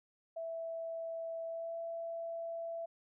sine tone with pitch glide, 659.3 to 667.3 Hz, E5 to E5, 0 to +21 cents, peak -38 dBFS, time 0.36-2.86 s, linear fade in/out 10 ms, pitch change +21 cents, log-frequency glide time 1.46-1.77 s, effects none

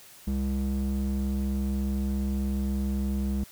square tone with band-pass filter, 67.2 Hz, C2, 47 cents sharp, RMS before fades -28 dBFS, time 0.27-3.44 s, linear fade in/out 5 ms, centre 150 Hz, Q 4.7, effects white hiss -51 dBFS RMS until 3.51 s

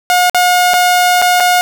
sawtooth tone with dropouts, 719 Hz, F#5, 50 cents flat, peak -4 dBFS, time 0.1-1.61 s, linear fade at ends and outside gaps 0 ms, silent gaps 0.297-0.346 / 0.735-0.74 / 1.217-1.222 / 1.4-1.405 s, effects none

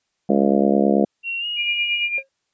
harmonic tone, 69.3 Hz, C#2, in tune, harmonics 3 / 4 / 5 / 6 / 7 / 8 / 9 / 10, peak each -18 / -22 / -22 / -25 / -23 / -25 / -25 / -26 dBFS, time 0.29-1.05 s, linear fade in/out 5 ms
sine tone with pitch glide, 2740 to 2876 Hz, F7 to F#7, -34 to -50 cents, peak -23 dBFS, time 1.23-2.09 s, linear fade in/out 50 ms, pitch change +84 cents, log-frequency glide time 1.39-1.46 s
sine tone with tremolo, 2400 Hz, D7, 37 cents sharp, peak -18 dBFS, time 1.56-2.23 s, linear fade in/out 50 ms, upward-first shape sine, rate 8.8 Hz, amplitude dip 60%
triangle tone with exponential decay, 540 Hz, C#5, 45 cents flat, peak -28 dBFS, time 2.18-2.29 s, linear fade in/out 1 ms, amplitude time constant 23 ms
effects white hiss -73 dBFS RMS until 2.53 s + resampled to 16000 Hz

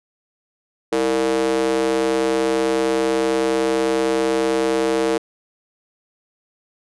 square tone with high-pass filter, 65.41 Hz, C2, in tune, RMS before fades -19 dBFS, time 0.92-5.18 s, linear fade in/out 5 ms, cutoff 400 Hz, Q 5.3, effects resampled to 24000 Hz

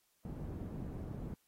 white low-pass noise, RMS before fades -43 dBFS, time 0.25-1.34 s, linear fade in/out 2 ms, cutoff 200 Hz, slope 12 dB/octave, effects white hiss -75 dBFS RMS until 1.47 s + AAC 48 kbps

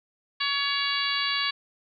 harmonic tone with a mistuned harmonic, 563 Hz, C#5, 27 cents sharp, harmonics 2 / 3 / 4 / 5 / 6 / 7 / 8, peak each -32 / -32 / -32 / -32 / -32 / -32 / -32 dBFS, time 0.4-1.51 s, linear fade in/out 10 ms, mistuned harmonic 8, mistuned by +21 cents, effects none

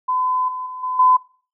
sine tone with level steps, 1014 Hz, B5, 45 cents sharp, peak -17 / -25 / -29 / -21 / -10 dBFS, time 0.08-1.17 s, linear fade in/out 10 ms, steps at 0.48 / 0.66 / 0.83 / 0.99 s, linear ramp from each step 5 ms, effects noise-tail reverb RT60 0.4 s tail -21 dB re dry

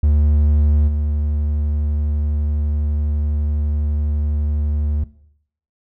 triangle tone with level steps, 74 Hz, D2, 14 cents sharp, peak -9 / -14 dBFS, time 0.03-5.04 s, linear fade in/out 5 ms, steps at 0.87 s, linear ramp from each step 20 ms, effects noise-tail reverb RT60 0.7 s tail -18 dB re dry

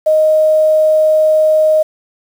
sine tone with quantisation, 622.3 Hz, D#5, in tune, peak -7 dBFS, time 0.06-1.83 s, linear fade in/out 10 ms, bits 6, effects none

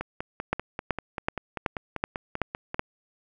two click trains, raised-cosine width 0.5 ms, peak -9 / -16 dBFS, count 7 / 15, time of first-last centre 0.53-2.794 / 0.01-2.744 s, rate 2.65 / 5.12 Hz, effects none

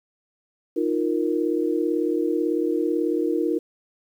sine chord, Eb suspended second, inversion none, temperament equal, 311.1 / 349.2 / 466.2 Hz, Eb4 / F4 / Bb4, 0 / 0 / 0 cents, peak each -24 / -24 / -26 dBFS, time 0.76-3.59 s, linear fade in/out 10 ms, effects 9-bit

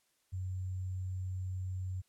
sine tone with sample-and-hold, 92.7 Hz, F#2, 4 cents sharp, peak -35 dBFS, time 0.32-2.02 s, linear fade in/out 20 ms, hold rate 7350 Hz, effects white hiss -75 dBFS RMS until 2.08 s + low-pass 12000 Hz 12 dB/octave

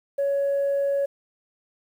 sine tone, 559 Hz, C#5, 14 cents sharp, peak -19 dBFS, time 0.18-1.06 s, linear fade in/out 10 ms, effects tanh soft clip ceiling -18 dBFS + 9-bit

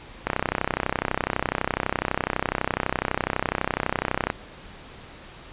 click train, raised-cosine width 0.5 ms, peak -7 dBFS, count 130, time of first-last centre 0.27-4.301 s, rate 32 Hz, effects pink hiss -44 dBFS RMS until 5.52 s + resampled to 8000 Hz

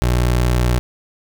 25% pulse tone, 60.8 Hz, B1, 26 cents flat, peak -10 dBFS, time 0.02-0.79 s, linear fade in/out 0 ms, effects none

